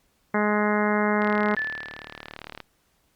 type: harmonic tone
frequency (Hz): 209.5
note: G#3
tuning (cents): +15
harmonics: 1 / 2 / 3 / 4 / 5 / 6 / 7 / 8 / 9 / 10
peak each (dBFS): -24 / -27 / -29 / -30 / -31 / -32 / -32 / -33 / -34 / -34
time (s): 0.34-1.55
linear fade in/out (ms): 5
type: click train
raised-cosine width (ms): 0.3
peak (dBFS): -20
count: 53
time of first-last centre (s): 1.22-2.603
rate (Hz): 37.6
type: tone with exponential decay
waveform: sine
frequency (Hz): 1745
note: A6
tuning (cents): -15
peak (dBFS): -22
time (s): 1.57-2.36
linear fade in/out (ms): 2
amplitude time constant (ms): 170
effects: pink hiss -67 dBFS RMS until 3.15 s + Opus 48 kbps